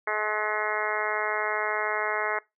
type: harmonic tone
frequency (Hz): 212.8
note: G#3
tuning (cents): +42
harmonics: 2 / 3 / 4 / 5 / 6 / 7 / 8 / 9 / 10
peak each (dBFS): -34 / -34 / -34 / -34 / -34 / -34 / -34 / -34 / -34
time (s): 0.07-2.39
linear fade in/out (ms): 5
effects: noise-tail reverb RT60 0.2 s tail -22 dB re dry